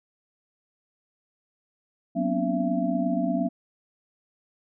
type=tone cluster; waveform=sine; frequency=185.1 / 239.9 / 257.3 / 285.7 / 673 Hz; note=F#3 / A#3 / C4 / D4 / E5; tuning=+1 / +50 / -29 / -48 / +36 cents; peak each=-29 dBFS; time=2.15-3.49 s; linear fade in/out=20 ms; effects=none